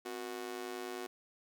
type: tone with amplitude modulation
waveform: sawtooth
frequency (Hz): 367.4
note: F#4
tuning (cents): -12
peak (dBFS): -32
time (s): 0.05-1.07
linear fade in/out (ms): 10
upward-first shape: sine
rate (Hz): 110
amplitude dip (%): 95
effects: none